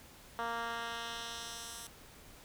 10% pulse tone with band-pass filter sweep, 232.3 Hz, A#3, 6 cents flat, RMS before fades -41 dBFS, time 0.39-1.87 s, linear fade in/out 0 ms, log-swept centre 1100 to 10000 Hz, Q 0.91, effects pink hiss -56 dBFS RMS until 2.44 s

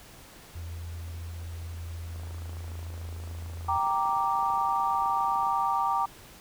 sine tone, 84 Hz, E2, 33 cents sharp, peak -35 dBFS, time 0.55-3.78 s, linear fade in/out 5 ms
click train, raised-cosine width 1 ms, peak -34 dBFS, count 90, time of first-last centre 2.16-5.469 s, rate 26.9 Hz
sine chord, G minor, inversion none, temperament equal, 784 / 932.3 / 1174.7 Hz, G5 / Bb5 / D6, 0 / 0 / 0 cents, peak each -29 / -28 / -28 dBFS, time 3.68-6.06 s, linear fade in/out 10 ms
effects pink hiss -50 dBFS RMS until 6.4 s

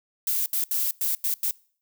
violet noise bursts at uneven times, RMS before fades -25 dBFS, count 6, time 0.27-0.46 / 0.53-0.64 / 0.71-0.91 / 1.01-1.15 / 1.24-1.34 / 1.43-1.51 s, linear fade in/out 2 ms, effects noise-tail reverb RT60 0.5 s tail -24 dB re dry

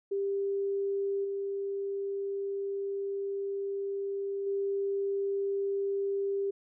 sine tone with level steps, 396.2 Hz, G4, 18 cents sharp, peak -28 / -31 / -28 dBFS, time 0.11-6.51 s, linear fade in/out 10 ms, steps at 1.24 / 4.46 s, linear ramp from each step 10 ms, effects none

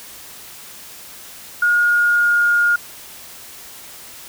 sine tone with pitch glide, 1433 to 1422.3 Hz, F6 to F6, +44 to +31 cents, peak -12 dBFS, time 1.62-2.76 s, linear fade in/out 5 ms, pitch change -13 cents, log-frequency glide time 1.73-2.47 s, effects white hiss -38 dBFS RMS until 4.28 s

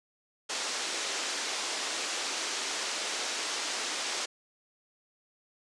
white band-pass noise, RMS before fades -34 dBFS, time 0.49-4.26 s, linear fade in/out 10 ms, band 290 to 7000 Hz, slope 24 dB/octave, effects resampled to 24000 Hz

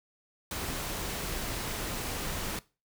pink noise, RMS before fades -35 dBFS, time 0.51-2.59 s, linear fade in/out 2 ms, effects noise-tail reverb RT60 0.3 s tail -20 dB re dry

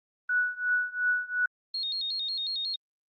sine tone with tremolo, 1475 Hz, F#6, 6 cents flat, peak -21 dBFS, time 0.29-1.46 s, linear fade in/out 5 ms, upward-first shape triangle, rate 2.8 Hz, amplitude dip 95%
sine tone with vibrato, 3976 Hz, B7, 11 cents sharp, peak -29 dBFS, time 1.74-2.76 s, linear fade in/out 5 ms, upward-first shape square, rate 5.5 Hz, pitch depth 120 cents each way
effects Opus 24 kbps

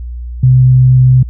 sine tone, 128.2 Hz, C3, 35 cents flat, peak -3 dBFS, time 0.43-1.23 s, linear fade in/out 5 ms, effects added 60 Hz sine -20 dBFS peak until 1.29 s

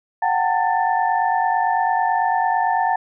sine tone cluster, 734 / 783 / 900 / 1769 Hz, F#5 / G5 / A5 / A6, -14 / -2 / +39 / +9 cents, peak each -21 / -22 / -20 / -27 dBFS, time 0.22-2.96 s, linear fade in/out 5 ms, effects none

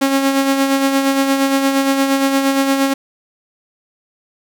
sawtooth tone with tremolo, 272.6 Hz, C#4, 29 cents flat, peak -7 dBFS, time 0.01-2.94 s, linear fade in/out 10 ms, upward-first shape sine, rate 8.6 Hz, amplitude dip 45%, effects none

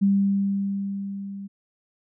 sine tone with level ramp, 197.9 Hz, G3, 17 cents sharp, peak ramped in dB -15 to -33 dBFS, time 0.01-1.48 s, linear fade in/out 20 ms, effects none

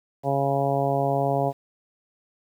harmonic tone, 138.59 Hz, C#3, in tune, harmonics 1 / 2 / 3 / 4 / 5 / 6 / 7, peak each -27 / -31 / -29 / -27 / -25 / -31 / -35 dBFS, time 0.23-1.53 s, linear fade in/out 50 ms, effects 9-bit

